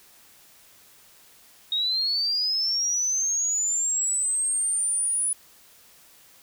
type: linear sweep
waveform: sine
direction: up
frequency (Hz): 3725 to 9956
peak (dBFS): -22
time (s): 1.72-5.33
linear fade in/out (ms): 2
effects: white hiss -54 dBFS RMS until 6.42 s